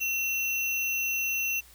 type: tone with sample-and-hold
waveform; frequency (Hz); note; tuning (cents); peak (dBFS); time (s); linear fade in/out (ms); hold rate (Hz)
sine; 2719; F7; -47; -26; 0-1.61; 20; 8820
effects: added 60 Hz sine -57 dBFS peak until 1.74 s + white hiss -55 dBFS RMS until 1.74 s